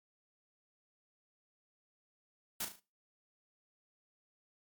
white noise with echo, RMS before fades -37 dBFS, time 2.6-2.65 s, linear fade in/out 5 ms, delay 37 ms, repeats 4, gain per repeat -7 dB, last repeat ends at 2.798 s, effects noise-tail reverb RT60 0.3 s tail -21 dB re dry + MP3 96 kbps

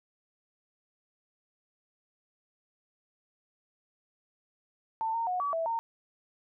sine tone with pitch steps, 893 / 919 / 728 / 1142 / 657 / 917 Hz, A5 / A#5 / F#5 / D6 / E5 / A#5, +25 / -25 / -28 / -49 / -6 / -29 cents, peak -28 dBFS, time 5.01-5.79 s, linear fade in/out 0 ms, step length 130 ms, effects none

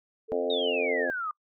sine tone with pitch glide, 442.9 to 445.7 Hz, A4 to A4, +11 to +22 cents, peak -28 dBFS, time 0.28-1.08 s, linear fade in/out 50 ms, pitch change +11 cents, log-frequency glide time 0.65-0.83 s
harmonic tone, 87.31 Hz, F2, in tune, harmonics 3 / 4 / 5 / 6 / 7 / 8 / 9, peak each -36 / -37 / -43 / -33 / -32 / -40 / -44 dBFS, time 0.32-1.1 s, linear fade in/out 0 ms
sine exponential sweep, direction down, 3800 to 1199 Hz, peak -29 dBFS, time 0.5-1.31 s, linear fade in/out 2 ms
effects noise-tail reverb RT60 0.1 s tail -24 dB re dry

